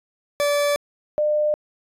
40% pulse / sine tone pair in turn, 579 / 601.4 Hz, D5 / D5, -25 / +41 cents, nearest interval minor second, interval 66 cents, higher second, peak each -17 dBFS, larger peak neither, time 0.4-0.76 / 1.18-1.54 s, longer neither, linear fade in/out 0 ms, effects resampled to 32000 Hz

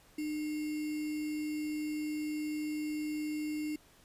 sine tone with sample-and-hold, 303.1 Hz, D#4, 45 cents flat, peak -33 dBFS, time 0.18-3.76 s, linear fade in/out 5 ms, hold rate 2450 Hz, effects pink hiss -62 dBFS RMS until 4.04 s + resampled to 32000 Hz

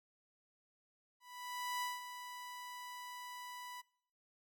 sawtooth tone with ADSR envelope, 987.8 Hz, B5, in tune, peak -33 dBFS, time 1.2-3.82 s, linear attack 620 ms, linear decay 180 ms, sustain -10 dB, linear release 20 ms, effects noise-tail reverb RT60 0.6 s tail -23 dB re dry

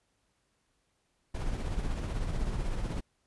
brown noise with tremolo, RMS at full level -30 dBFS, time 1.34-3.01 s, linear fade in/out 10 ms, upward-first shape triangle, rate 16 Hz, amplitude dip 50%, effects pink hiss -75 dBFS RMS until 3.26 s + resampled to 24000 Hz

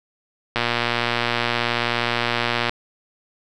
click train, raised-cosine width 0.3 ms, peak -4 dBFS, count 255, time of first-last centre 0.56-2.694 s, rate 119 Hz, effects none

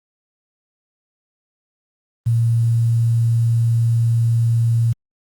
sine tone with quantisation, 116 Hz, A#2, 8 cents flat, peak -13 dBFS, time 2.26-4.93 s, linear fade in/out 10 ms, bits 7, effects Opus 32 kbps

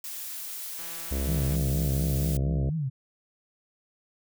blue noise, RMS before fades -37 dBFS, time 0.04-2.37 s, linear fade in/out 2 ms
click train, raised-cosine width 0.3 ms, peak -30 dBFS, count 128, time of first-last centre 0.79-1.555 s, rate 166 Hz
harmonic tone, 67.8 Hz, C#2, 38 cents flat, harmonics 1 / 3 / 4 / 5 / 6 / 7 / 8 / 9 / 10, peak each -27 / -37 / -39 / -41 / -43 / -44 / -45 / -46 / -47 dBFS, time 1.11-2.7 s, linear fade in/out 5 ms
sine tone with vibrato, 146 Hz, D3, 10 cents flat, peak -26 dBFS, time 1.27-2.9 s, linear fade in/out 20 ms, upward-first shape triangle, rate 4.2 Hz, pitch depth 220 cents each way
effects none

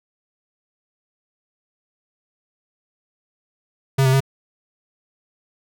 square tone with pitch steps, 135 / 131.4 / 135.3 Hz, C#3 / C3 / C#3, -45 / +8 / -42 cents, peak -14 dBFS, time 3.98-4.205 s, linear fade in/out 10 ms, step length 75 ms, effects none

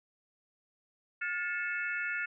harmonic tone with a mistuned harmonic, 438.2 Hz, A4, 7 cents flat, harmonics 3 / 4 / 5 / 6, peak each -35 / -37 / -39 / -41 dBFS, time 1.21-2.26 s, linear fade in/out 10 ms, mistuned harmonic 3, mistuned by +140 cents, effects none

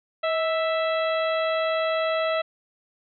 harmonic tone with a mistuned harmonic, 659.3 Hz, E5, in tune, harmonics 1 / 2 / 3 / 4 / 5 / 6, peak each -23 / -29 / -33 / -35 / -37 / -39 dBFS, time 0.23-2.42 s, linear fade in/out 10 ms, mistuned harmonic 1, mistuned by -50 cents, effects none

